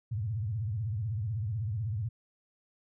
sine tone with vibrato, 107.5 Hz, A2, 40 cents flat, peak -30 dBFS, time 0.11-2.09 s, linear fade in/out 10 ms, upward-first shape sine, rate 16 Hz, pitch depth 230 cents each way, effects none

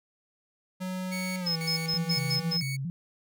square tone with pitch glide, 185 to 162.92 Hz, F#3 to E3, 0 to -20 cents, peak -32 dBFS, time 0.8-2.58 s, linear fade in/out 20 ms, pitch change -220 cents, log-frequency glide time 1.39-1.56 s
sawtooth tone with tremolo, 2227 Hz, C#7, 7 cents sharp, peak -31 dBFS, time 1.11-2.77 s, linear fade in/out 20 ms, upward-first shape square, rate 2 Hz, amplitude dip 80%
triangle tone bursts, 5160 Hz, E8, 38 cents flat, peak -25 dBFS, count 6, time 1.46-2.61 s, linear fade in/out 10 ms, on 100 ms, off 110 ms
sine tone with vibrato, 152.6 Hz, D#3, 33 cents flat, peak -30 dBFS, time 1.94-2.9 s, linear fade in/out 0 ms, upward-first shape square, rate 2.2 Hz, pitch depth 210 cents each way
effects none

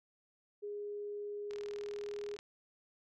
sine tone, 412.2 Hz, G#4, 13 cents flat, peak -39 dBFS, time 0.62-2.37 s, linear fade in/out 20 ms
click train, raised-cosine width 0.2 ms, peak -33 dBFS, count 36, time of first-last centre 1.51-2.389 s, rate 39.8 Hz
effects none

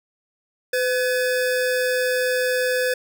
square tone pair together, 504.9 / 1700 Hz, B4 / G#6, +38 / +40 cents, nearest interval octave + major sixth, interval 2102 cents, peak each -21 / -26 dBFS, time 0.73-2.94 s, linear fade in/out 5 ms, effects none

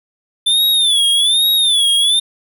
square tone with vibrato, 3520 Hz, A7, in tune, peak -11 dBFS, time 0.46-2.2 s, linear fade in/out 10 ms, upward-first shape sine, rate 1.2 Hz, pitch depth 130 cents each way, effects none

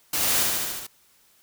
white noise with echo, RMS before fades -25 dBFS, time 0.13-0.43 s, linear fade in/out 5 ms, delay 73 ms, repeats 6, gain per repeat -2 dB, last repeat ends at 0.868 s, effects white hiss -60 dBFS RMS until 1.42 s

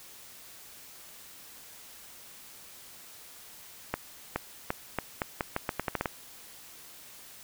accelerating click train, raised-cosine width 0.5 ms, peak -13 dBFS, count 13, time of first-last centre 3.94-6.058 s, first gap 420 ms, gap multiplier 0.82, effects white hiss -50 dBFS RMS until 7.43 s

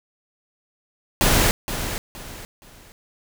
pink noise with echo, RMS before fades -17 dBFS, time 1.21-1.51 s, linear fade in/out 0 ms, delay 470 ms, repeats 3, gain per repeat -10 dB, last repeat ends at 2.92 s, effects none

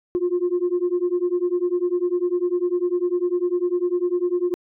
sine beating tone pair, 350.2 / 360.2 Hz, F4 / F#4, +5 / -46 cents, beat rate 10 Hz, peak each -21 dBFS, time 0.15-4.54 s, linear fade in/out 0 ms, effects tanh soft clip ceiling -14 dBFS

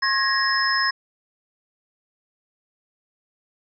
sine tone cluster, 1075 / 1664 / 1875 / 5170 Hz, C6 / G#6 / A#6 / E8, +47 / +3 / +10 / -34 cents, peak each -24 dBFS, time 0.02-0.91 s, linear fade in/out 10 ms, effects none

